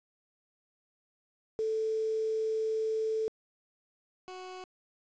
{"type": "tone pair in turn", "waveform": ["sine", "20% pulse"], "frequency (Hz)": [440.2, 369.4], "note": ["A4", "F#4"], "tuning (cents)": [1, -3], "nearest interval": "minor third", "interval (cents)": 304, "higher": "first", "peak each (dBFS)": [-28, -37], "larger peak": "first", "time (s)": [[1.59, 3.28], [4.28, 4.64]], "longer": "first", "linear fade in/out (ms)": 0, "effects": ["resampled to 16000 Hz", "9-bit"]}